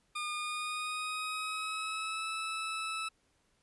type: tone with pitch glide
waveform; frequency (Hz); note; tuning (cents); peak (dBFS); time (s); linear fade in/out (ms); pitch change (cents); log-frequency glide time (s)
20% pulse; 1214 to 1308.7; D#6 to E6; -43 to -13; -30; 0.15-3.09; 10; +130; 0.34-2.27
effects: pink hiss -73 dBFS RMS until 3.62 s + resampled to 24000 Hz